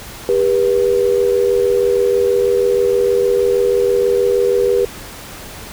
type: tone pair together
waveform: sine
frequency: 398.4 / 484.7 Hz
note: G4 / B4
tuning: +28 / -32 cents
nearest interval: minor third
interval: 340 cents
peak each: -14 dBFS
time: 0.29-4.85 s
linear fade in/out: 0 ms
effects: pink hiss -33 dBFS RMS until 5.72 s